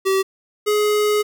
square tone pair in turn, 384.7 / 419.9 Hz, G4 / G#4, -33 / +19 cents, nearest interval major second, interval 152 cents, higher second, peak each -16 dBFS, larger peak neither, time 0.05-0.23 / 0.66-1.23 s, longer second, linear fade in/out 20 ms, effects none

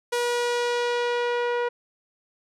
sawtooth tone with low-pass filter sweep, 482 Hz, B4, 42 cents flat, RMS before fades -25 dBFS, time 0.12-1.69 s, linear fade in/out 10 ms, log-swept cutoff 11000 to 1900 Hz, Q 0.79, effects none

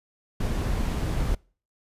brown noise, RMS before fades -26 dBFS, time 0.4-1.35 s, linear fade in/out 5 ms, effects noise-tail reverb RT60 0.4 s tail -25 dB re dry + resampled to 32000 Hz

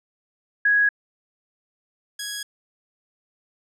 sine / 5% pulse tone pair in turn, 1662 / 1662 Hz, G#6 / G#6, +1 / +1 cents, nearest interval unison, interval 0 cents, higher neither, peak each -15 dBFS, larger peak neither, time 0.65-0.89 / 2.19-2.43 s, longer neither, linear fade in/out 5 ms, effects low-pass 8000 Hz 12 dB/octave

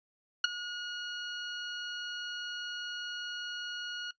20% pulse tone with ADSR envelope, 1445 Hz, F#6, 41 cents flat, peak -15 dBFS, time 0.44-4.11 s, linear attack 4 ms, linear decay 14 ms, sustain -17 dB, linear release 4 ms, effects noise-tail reverb RT60 0.1 s tail -19 dB re dry + resampled to 16000 Hz

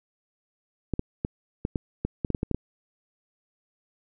clicks, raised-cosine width 3 ms, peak -13 dBFS, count 12, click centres 0.937 / 0.994 / 1.249 / 1.651 / 1.758 / 2.05 / 2.248 / 2.303 / 2.348 / 2.431 / 2.513 / 2.546 s, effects none

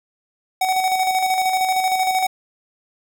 square tone with tremolo, 751 Hz, F#5, 26 cents sharp, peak -16 dBFS, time 0.61-2.27 s, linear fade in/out 5 ms, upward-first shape square, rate 13 Hz, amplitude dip 40%, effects none

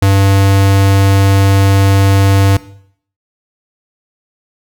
square tone, 98 Hz, G2, in tune, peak -7 dBFS, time 0.02-2.57 s, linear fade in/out 5 ms, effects noise-tail reverb RT60 0.6 s tail -17 dB re dry

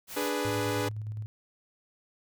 white noise, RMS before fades -41 dBFS, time 0.07-0.32 s, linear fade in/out 50 ms
sawtooth chord, G# diminished, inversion second, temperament equal, 293.7 / 415.3 / 493.9 Hz, D4 / G#4 / B4, 0 / 0 / 0 cents, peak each -29 dBFS, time 0.16-0.89 s, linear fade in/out 10 ms
sine tone with tremolo, 107 Hz, A2, 48 cents flat, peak -32 dBFS, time 0.45-1.26 s, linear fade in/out 0 ms, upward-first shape square, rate 9.7 Hz, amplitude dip 30%
effects none

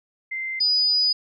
sine tone pair in turn, 2082 / 4952 Hz, C7 / D#8, -9 / -9 cents, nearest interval octave + minor third, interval 1500 cents, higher second, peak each -26 / -17 dBFS, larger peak second, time 0.31-0.6 / 0.6-1.13 s, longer second, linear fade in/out 10 ms, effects none

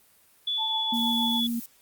sine tone with pitch glide, 3443 to 3421 Hz, A7 to A7, -38 to -49 cents, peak -25 dBFS, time 0.47-1.47 s, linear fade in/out 5 ms, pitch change -11 cents, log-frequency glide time 0.66-0.75 s
sine tone with tremolo, 880 Hz, A5, in tune, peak -28 dBFS, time 0.57-1.41 s, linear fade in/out 50 ms, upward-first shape triangle, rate 6.4 Hz, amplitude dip 60%
sine tone with vibrato, 234.3 Hz, A#3, 9 cents sharp, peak -26 dBFS, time 0.92-1.6 s, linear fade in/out 10 ms, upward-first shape sine, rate 7.4 Hz, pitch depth 8 cents each way
violet noise, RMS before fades -40 dBFS, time 0.94-1.66 s, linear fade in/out 2 ms
effects white hiss -60 dBFS RMS until 1.81 s + Opus 32 kbps

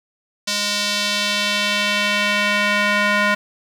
square tone with band-pass filter sweep, 206 Hz, G#3, 14 cents flat, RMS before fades -19 dBFS, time 0.47-3.35 s, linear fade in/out 10 ms, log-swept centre 4900 to 1700 Hz, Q 1.4, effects 7-bit

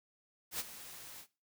white noise with ADSR envelope, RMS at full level -36 dBFS, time 0.51-1.27 s, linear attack 87 ms, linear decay 28 ms, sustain -14 dB, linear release 76 ms, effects noise-tail reverb RT60 0.3 s tail -18 dB re dry

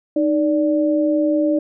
sine tone pair together, 308.2 / 582.8 Hz, D#4 / D5, -16 / -13 cents, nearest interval major seventh, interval 1103 cents, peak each -16 / -19 dBFS, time 0.16-1.59 s, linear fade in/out 5 ms, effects none

